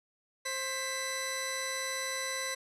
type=tone pair together; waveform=15% pulse; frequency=528 / 1993.5 Hz; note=C5 / B6; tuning=+16 / +16 cents; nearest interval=octave + major seventh; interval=2300 cents; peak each=-31 / -29 dBFS; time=0.45-2.55 s; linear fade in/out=10 ms; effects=resampled to 32000 Hz